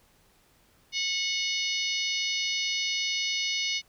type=harmonic tone with a mistuned harmonic; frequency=731 Hz; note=F#5; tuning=21 cents flat; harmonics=3 / 4 / 5 / 6 / 7 / 8; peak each=-32 / -33 / -34 / -35 / -35 / -36 dBFS; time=0.92-3.82 s; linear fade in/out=50 ms; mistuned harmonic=8; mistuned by=+48 cents; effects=pink hiss -63 dBFS RMS until 3.88 s